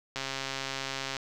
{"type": "click train", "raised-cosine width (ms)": 0.2, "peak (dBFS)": -16, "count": 137, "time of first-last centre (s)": [0.16, 1.167], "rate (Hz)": 135, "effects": []}